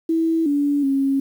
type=tone with pitch steps; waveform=sine; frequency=326.5 / 287 / 273.1 Hz; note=E4 / D4 / C#4; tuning=-17 / -40 / -26 cents; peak=-16 dBFS; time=0.09-1.2 s; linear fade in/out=5 ms; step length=370 ms; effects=8-bit